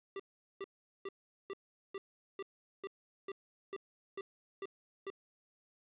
square tone bursts, 392 Hz, G4, in tune, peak -40 dBFS, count 12, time 0.16-5.102 s, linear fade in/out 2 ms, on 36 ms, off 410 ms, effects resampled to 8000 Hz + 11-bit

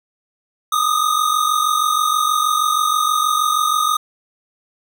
square tone pair together, 1208.7 / 1255 Hz, D6 / D#6, +49 / +15 cents, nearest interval minor second, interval 66 cents, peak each -19 / -18 dBFS, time 0.72-3.97 s, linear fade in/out 5 ms, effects none

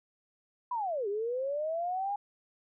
sine linear two-way sweep, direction down then up, 1012 to 392 to 825 Hz, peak -30 dBFS, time 0.71-2.16 s, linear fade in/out 5 ms, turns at 1.08 s, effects none

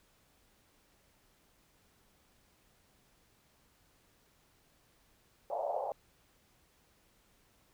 pink band-pass noise, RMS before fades -36 dBFS, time 5.5-5.92 s, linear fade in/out 0 ms, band 550 to 810 Hz, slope 48 dB/octave, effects pink hiss -69 dBFS RMS until 7.73 s

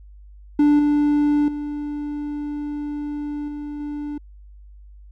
triangle tone with level steps, 293.7 Hz, D4, in tune, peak -10 / -13 / -23 / -26 / -24 dBFS, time 0.59-4.18 s, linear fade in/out 5 ms, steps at 0.79 / 1.48 / 3.48 / 3.8 s, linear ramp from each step 2 ms, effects added 50 Hz sine -41 dBFS peak until 5.11 s

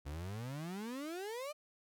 35% pulse exponential sweep, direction up, 68 to 616 Hz, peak -39 dBFS, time 0.05-1.53 s, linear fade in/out 20 ms, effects none

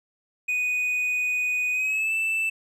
triangle tone with pitch glide, 2484 to 2647 Hz, D#7 to E7, -3 to +7 cents, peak -21 dBFS, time 0.48-2.5 s, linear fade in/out 10 ms, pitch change +110 cents, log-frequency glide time 1.72-2.13 s, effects none

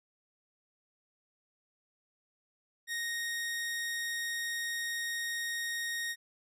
sawtooth tone, 1864.7 Hz, A#6, in tune, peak -30 dBFS, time 2.87-6.16 s, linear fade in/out 50 ms, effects resampled to 32000 Hz

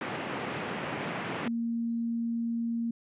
pink band-pass noise, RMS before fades -35 dBFS, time 0.01-1.48 s, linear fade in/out 2 ms, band 140 to 2800 Hz, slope 24 dB/octave
sine tone, 232.1 Hz, A#3, 7 cents flat, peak -28 dBFS, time 1.46-2.91 s, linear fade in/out 5 ms
effects resampled to 8000 Hz

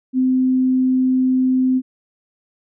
sine tone, 257.7 Hz, C4, 26 cents flat, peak -13 dBFS, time 0.13-1.82 s, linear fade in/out 50 ms, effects none

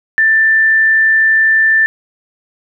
sine tone, 1774 Hz, A6, 14 cents sharp, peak -7 dBFS, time 0.18-1.86 s, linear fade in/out 0 ms, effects none

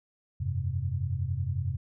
sine chord, F suspended second, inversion none, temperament just, 87.31 / 98.22 / 130.96 Hz, F2 / G2 / C3, 0 / +4 / +2 cents, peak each -32 dBFS, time 0.4-1.77 s, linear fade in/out 10 ms, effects none

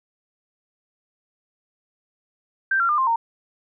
sine tone with pitch steps, 1568 / 1372.9 / 1202.1 / 1052.6 / 921.6 Hz, G6 / F6 / D6 / C6 / A#5, 0 / -30 / +40 / +10 / -20 cents, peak -17 dBFS, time 2.71-3.16 s, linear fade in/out 5 ms, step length 90 ms, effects none

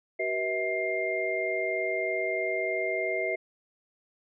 sine tone cluster, 380.7 / 483.9 / 643 / 2110 Hz, F#4 / B4 / E5 / C7, +49 / -35 / -43 / +14 cents, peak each -33 / -35 / -31 / -31 dBFS, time 0.19-3.36 s, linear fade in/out 10 ms, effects none

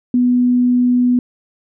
sine tone, 246.9 Hz, B3, in tune, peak -10 dBFS, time 0.14-1.19 s, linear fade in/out 2 ms, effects none

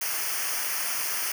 white noise with comb filter, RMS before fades -29 dBFS, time 0.01-1.32 s, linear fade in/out 5 ms, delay 0.26 ms, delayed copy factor -0.85, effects none

